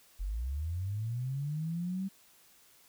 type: linear sweep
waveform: sine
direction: up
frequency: 42.22 to 196 Hz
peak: -32 dBFS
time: 0.19-2.09 s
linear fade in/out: 20 ms
effects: white hiss -62 dBFS RMS until 2.88 s